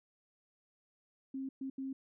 sine tone bursts at uneven times, 267.5 Hz, C4, 38 cents sharp, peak -37 dBFS, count 3, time 1.34-1.49 / 1.61-1.7 / 1.78-1.93 s, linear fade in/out 5 ms, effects none

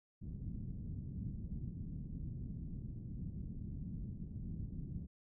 white low-pass noise, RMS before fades -44 dBFS, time 0.21-5.07 s, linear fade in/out 20 ms, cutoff 190 Hz, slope 24 dB/octave, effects none

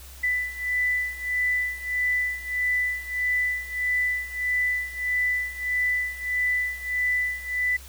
sine beating tone pair, 1989 / 1990.6 Hz, B6 / B6, +12 / +13 cents, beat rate 1.6 Hz, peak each -25 / -28 dBFS, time 0.23-7.77 s, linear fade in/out 10 ms, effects added 65 Hz sine -43 dBFS peak until 7.88 s + white hiss -47 dBFS RMS until 7.88 s

